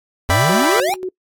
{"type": "exponential sweep", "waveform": "square", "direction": "up", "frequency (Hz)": [81, 831], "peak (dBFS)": -17, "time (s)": [0.29, 0.94], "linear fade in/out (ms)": 0}
{"type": "chord", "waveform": "25% pulse", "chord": "E minor seventh", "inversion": "third", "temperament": "equal", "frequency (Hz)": [587.3, 659.3, 784, 987.8], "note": ["D5", "E5", "G5", "B5"], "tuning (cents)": [0, 0, 0, 0], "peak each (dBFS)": -17, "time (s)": [0.3, 0.8], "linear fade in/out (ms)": 0}
{"type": "tone with tremolo", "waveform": "sine", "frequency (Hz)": 370.3, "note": "F#4", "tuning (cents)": 1, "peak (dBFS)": -20, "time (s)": [0.49, 1.09], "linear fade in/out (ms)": 5, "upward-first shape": "square", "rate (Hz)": 3.7, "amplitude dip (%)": 60}
{"effects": ["noise-tail reverb RT60 0.1 s tail -23 dB re dry", "AAC 64 kbps"]}